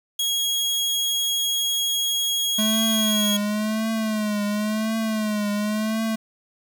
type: tone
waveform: sawtooth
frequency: 3302 Hz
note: G#7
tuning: 11 cents flat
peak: -18 dBFS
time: 0.19-3.37 s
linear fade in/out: 5 ms
type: tone with vibrato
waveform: square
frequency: 214.3 Hz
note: A3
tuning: 45 cents flat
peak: -22 dBFS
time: 2.58-6.16 s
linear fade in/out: 10 ms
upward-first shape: triangle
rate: 0.94 Hz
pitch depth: 78 cents each way
effects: 7-bit